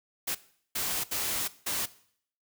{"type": "noise bursts at uneven times", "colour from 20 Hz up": "white", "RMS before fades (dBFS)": -31, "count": 4, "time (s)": [[0.27, 0.35], [0.75, 1.04], [1.11, 1.48], [1.66, 1.86]], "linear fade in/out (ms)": 10, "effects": ["noise-tail reverb RT60 0.6 s tail -18 dB re dry"]}